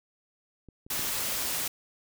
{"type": "clicks", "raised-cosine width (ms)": 3, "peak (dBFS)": [-35, -36, -29], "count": 3, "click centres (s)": [0.687, 0.865, 0.994]}
{"type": "noise", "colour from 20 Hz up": "white", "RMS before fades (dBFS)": -31, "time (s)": [0.9, 1.68], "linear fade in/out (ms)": 5}
{"effects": []}